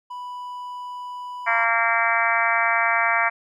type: tone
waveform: triangle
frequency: 988 Hz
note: B5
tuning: in tune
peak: -29 dBFS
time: 0.1-1.65 s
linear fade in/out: 10 ms
type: harmonic tone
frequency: 229.9 Hz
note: A#3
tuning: 24 cents flat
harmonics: 3 / 4 / 5 / 6 / 7 / 8 / 9 / 10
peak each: -26 / -26 / -26 / -26 / -26 / -26 / -26 / -26 dBFS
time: 1.46-3.3 s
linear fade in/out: 20 ms
effects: none